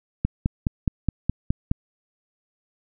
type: click train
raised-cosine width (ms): 5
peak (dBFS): -8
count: 8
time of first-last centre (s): 0.25-1.714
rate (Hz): 4.78
effects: none